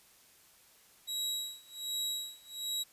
sawtooth tone with tremolo, 3859 Hz, B7, 41 cents flat, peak -29 dBFS, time 1.07-2.84 s, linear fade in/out 20 ms, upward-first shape sine, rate 1.3 Hz, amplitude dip 95%, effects white hiss -62 dBFS RMS until 2.92 s + resampled to 32000 Hz

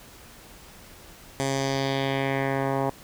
10% pulse tone with low-pass filter sweep, 136 Hz, C#3, 33 cents flat, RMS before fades -26 dBFS, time 1.4-2.9 s, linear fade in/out 0 ms, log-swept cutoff 8400 to 1000 Hz, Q 1.9, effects pink hiss -48 dBFS RMS until 3.03 s

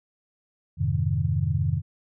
sine chord, F minor seventh, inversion none, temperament equal with one note detuned, 87.31 / 103.83 / 130.81 / 153.6 Hz, F2 / Ab2 / C3 / Eb3, 0 / 0 / 0 / -22 cents, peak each -27 dBFS, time 0.77-1.82 s, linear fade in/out 50 ms, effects none

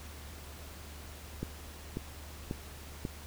click train, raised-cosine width 3 ms, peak -21 dBFS, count 4, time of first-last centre 1.43-3.052 s, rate 1.85 Hz, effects added 74 Hz sine -47 dBFS peak until 3.26 s + pink hiss -50 dBFS RMS until 3.26 s

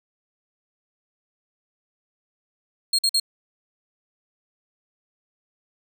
35% pulse tone bursts, 4247 Hz, C8, 25 cents sharp, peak -16 dBFS, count 3, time 2.93-3.199 s, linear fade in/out 5 ms, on 57 ms, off 49 ms, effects none

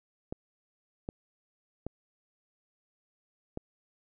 clicks, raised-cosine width 2 ms, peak -22 dBFS, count 4, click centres 0.325 / 1.089 / 1.866 / 3.574 s, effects none

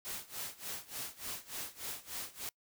white noise with tremolo, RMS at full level -40 dBFS, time 0.05-2.49 s, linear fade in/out 0 ms, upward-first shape sine, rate 3.4 Hz, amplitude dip 90%, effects noise-tail reverb RT60 0.1 s tail -25 dB re dry

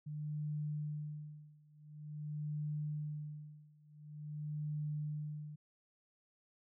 sine tone with tremolo, 150.1 Hz, D3, 38 cents sharp, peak -36 dBFS, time 0.06-5.56 s, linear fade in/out 10 ms, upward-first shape sine, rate 0.47 Hz, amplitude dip 95%, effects none

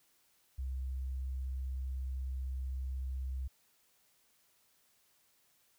sine tone with vibrato, 65.2 Hz, C2, 5 cents flat, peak -35 dBFS, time 0.58-3.48 s, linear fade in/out 10 ms, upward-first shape sine, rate 16 Hz, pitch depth 8 cents each way, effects white hiss -71 dBFS RMS until 5.78 s

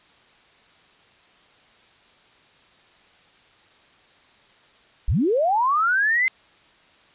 sine linear sweep, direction up, 32.7 to 2096 Hz, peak -17 dBFS, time 5.08-6.28 s, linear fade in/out 0 ms, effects white hiss -55 dBFS RMS until 7.14 s + resampled to 8000 Hz

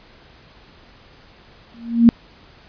sine tone with exponential growth, 233.1 Hz, A#3, in tune, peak -3 dBFS, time 1.74-2.09 s, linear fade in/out 0 ms, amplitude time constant 75 ms, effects pink hiss -48 dBFS RMS until 2.68 s + resampled to 11025 Hz

